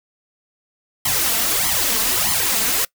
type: noise with flanger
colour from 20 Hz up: white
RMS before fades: -19 dBFS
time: 1.05-2.85 s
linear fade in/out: 5 ms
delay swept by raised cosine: 0.95 to 4.55 ms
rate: 1.6 Hz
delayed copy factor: +1
effects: noise-tail reverb RT60 0.1 s tail -23 dB re dry